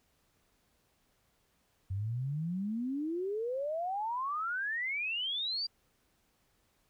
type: exponential sweep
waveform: sine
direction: up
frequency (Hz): 92.5 to 4800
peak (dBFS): -32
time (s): 1.9-5.67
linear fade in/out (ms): 10
effects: pink hiss -73 dBFS RMS until 6.89 s